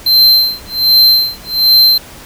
square tone with tremolo, 4116 Hz, C8, 29 cents flat, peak -4 dBFS, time 0.06-1.98 s, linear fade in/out 5 ms, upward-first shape sine, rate 1.3 Hz, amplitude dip 100%, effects pink hiss -34 dBFS RMS until 2.25 s

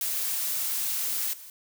blue noise with level steps, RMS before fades -29 / -45 dBFS, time 0.01-1.5 s, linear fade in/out 2 ms, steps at 1.33 s, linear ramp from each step 5 ms, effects none

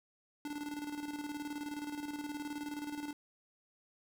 square tone with tremolo, 293.7 Hz, D4, in tune, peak -38 dBFS, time 0.45-3.13 s, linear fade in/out 2 ms, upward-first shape square, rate 19 Hz, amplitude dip 55%, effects none

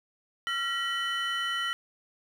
triangle tone cluster, 1367 / 1918 / 3015 Hz, F6 / A#6 / F#7, -37 / +49 / +32 cents, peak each -31 dBFS, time 0.47-1.73 s, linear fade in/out 0 ms, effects none

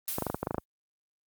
blue noise with exponential decay, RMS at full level -31 dBFS, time 0.08-0.64 s, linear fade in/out 0 ms, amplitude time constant 120 ms
clicks, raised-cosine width 1 ms, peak -15 dBFS, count 10, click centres 0.184 / 0.223 / 0.267 / 0.3 / 0.345 / 0.43 / 0.471 / 0.509 / 0.545 / 0.582 s
effects high-pass 60 Hz 12 dB/octave + Opus 32 kbps

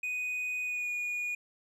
triangle tone with pitch glide, 2489 to 2448 Hz, D#7 to D#7, 0 to -29 cents, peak -30 dBFS, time 0.03-1.35 s, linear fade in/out 5 ms, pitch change -29 cents, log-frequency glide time 0.63-0.9 s, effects none

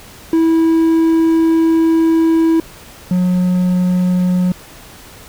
triangle tone pair in turn, 326.3 / 181.08 Hz, E4 / F#3, -18 / -37 cents, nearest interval minor seventh, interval 1019 cents, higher first, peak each -7 / -9 dBFS, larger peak first, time 0.33-2.6 / 3.11-4.52 s, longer first, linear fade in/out 2 ms, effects pink hiss -38 dBFS RMS until 5.28 s

